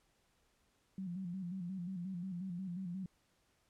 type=tone with vibrato; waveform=sine; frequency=182.1 Hz; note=F#3; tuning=27 cents flat; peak=-39 dBFS; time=0.98-3.06 s; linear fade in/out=2 ms; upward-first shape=square; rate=5.6 Hz; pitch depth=80 cents each way; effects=pink hiss -75 dBFS RMS until 3.69 s + low-pass 11000 Hz 12 dB/octave